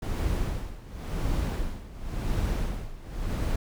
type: noise with tremolo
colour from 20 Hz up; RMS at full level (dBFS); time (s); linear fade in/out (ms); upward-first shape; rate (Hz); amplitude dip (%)
brown; -26; 0.02-3.56; 5; sine; 0.93; 85
effects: none